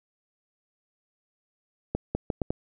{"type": "accelerating click train", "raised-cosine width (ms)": 2, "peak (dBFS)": -13, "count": 5, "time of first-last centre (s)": [1.95, 2.505], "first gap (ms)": 200, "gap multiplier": 0.76, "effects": []}